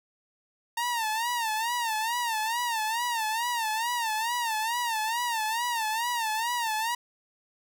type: tone with vibrato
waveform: sawtooth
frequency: 916 Hz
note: A#5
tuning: 31 cents flat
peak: -23 dBFS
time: 0.77-6.95 s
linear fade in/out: 5 ms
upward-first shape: sine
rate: 2.3 Hz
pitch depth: 110 cents each way
effects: none